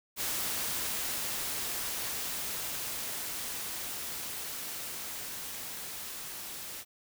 white noise with level ramp, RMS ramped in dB -33 to -42 dBFS, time 0.16-6.85 s, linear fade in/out 50 ms, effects none

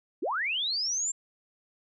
sine linear sweep, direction up, 247.9 to 7459 Hz, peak -27 dBFS, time 0.22-1.12 s, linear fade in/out 10 ms, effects none

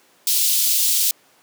white high-pass noise, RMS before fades -18 dBFS, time 0.27-1.11 s, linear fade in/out 2 ms, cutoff 3200 Hz, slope 24 dB/octave, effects pink hiss -55 dBFS RMS until 1.42 s + high-pass 300 Hz 12 dB/octave

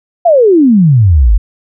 sine exponential sweep, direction down, 722 to 45.18 Hz, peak -3 dBFS, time 0.25-1.38 s, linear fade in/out 10 ms, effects none

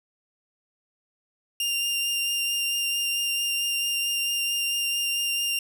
sawtooth tone with vibrato, 2794 Hz, F7, in tune, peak -21 dBFS, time 1.6-5.59 s, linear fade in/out 2 ms, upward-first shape triangle, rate 4.5 Hz, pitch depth 12 cents each way, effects none

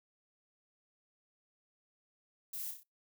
violet noise with echo, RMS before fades -42 dBFS, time 2.53-2.71 s, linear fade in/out 5 ms, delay 31 ms, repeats 4, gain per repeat -5 dB, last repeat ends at 2.834 s, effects noise-tail reverb RT60 0.2 s tail -24 dB re dry

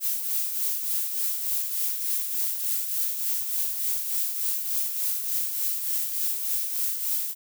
violet noise with tremolo, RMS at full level -25 dBFS, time 0-7.35 s, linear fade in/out 50 ms, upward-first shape triangle, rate 3.4 Hz, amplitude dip 55%, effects none

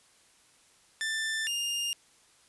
sawtooth tone pair in turn, 1774 / 2816 Hz, A6 / F7, +14 / +14 cents, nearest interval minor sixth, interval 800 cents, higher second, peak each -26 dBFS, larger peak neither, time 1.01-1.47 / 1.47-1.93 s, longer neither, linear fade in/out 0 ms, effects white hiss -62 dBFS RMS until 2.48 s + resampled to 24000 Hz

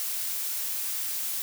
blue noise, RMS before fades -31 dBFS, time 0-1.42 s, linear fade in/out 0 ms, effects none

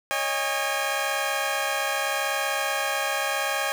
15% pulse chord, C# suspended second, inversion none, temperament equal with one note detuned, 554.4 / 622.3 / 811.2 Hz, C#5 / D#5 / G#5, 0 / 0 / -41 cents, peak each -23 / -24 / -21 dBFS, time 0.11-3.72 s, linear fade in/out 0 ms, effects none

